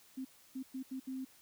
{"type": "tone bursts at uneven times", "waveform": "sine", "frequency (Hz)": 262, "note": "C4", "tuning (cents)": 2, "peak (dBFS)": -38, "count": 5, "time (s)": [[0.17, 0.25], [0.55, 0.63], [0.74, 0.83], [0.91, 1], [1.07, 1.25]], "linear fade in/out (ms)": 10, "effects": ["white hiss -63 dBFS RMS until 1.41 s"]}